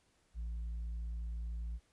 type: tone with tanh clipping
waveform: sine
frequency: 56.9 Hz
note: A#1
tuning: 41 cents flat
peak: -38 dBFS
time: 0.34-1.8 s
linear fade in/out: 50 ms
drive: 2 dB
effects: pink hiss -73 dBFS RMS until 1.92 s + resampled to 24000 Hz